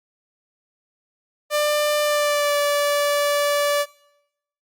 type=tone with pitch glide; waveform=sawtooth; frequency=595 to 579.4 Hz; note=D5 to D5; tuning=+22 to -24 cents; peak=-14 dBFS; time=1.5-3.86 s; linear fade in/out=50 ms; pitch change=-46 cents; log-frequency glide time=2.02-2.57 s; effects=noise-tail reverb RT60 0.8 s tail -21 dB re dry + Opus 48 kbps